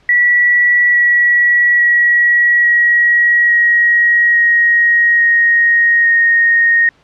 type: tone with pitch steps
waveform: sine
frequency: 1944 / 1931.7 / 1919.5 / 1907.3 / 1895.2 / 1883.2 / 1871.3 / 1859.4 Hz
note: B6 / B6 / B6 / A#6 / A#6 / A#6 / A#6 / A#6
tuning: -28 / -39 / -50 / +39 / +28 / +17 / +6 / -5 cents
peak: -7 dBFS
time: 0.09-6.89 s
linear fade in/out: 2 ms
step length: 850 ms
effects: pink hiss -51 dBFS RMS until 7.03 s + low-pass 4000 Hz 12 dB/octave